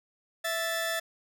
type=tone pair together; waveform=sawtooth; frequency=659.3 / 1755.6 Hz; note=E5 / A6; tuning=0 / -4 cents; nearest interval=octave + perfect fourth; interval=1696 cents; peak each=-28 dBFS; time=0.44-1 s; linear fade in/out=10 ms; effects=none